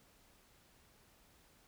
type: silence
effects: pink hiss -67 dBFS RMS until 1.67 s